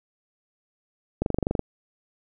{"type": "click train", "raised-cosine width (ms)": 2, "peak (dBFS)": -10, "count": 10, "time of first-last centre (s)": [1.22, 1.593], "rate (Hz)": 24.1, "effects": []}